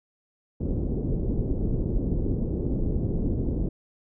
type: low-pass noise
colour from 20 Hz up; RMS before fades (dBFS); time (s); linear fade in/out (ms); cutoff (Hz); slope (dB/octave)
pink; -26; 0.6-3.69; 5; 400; 24
effects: none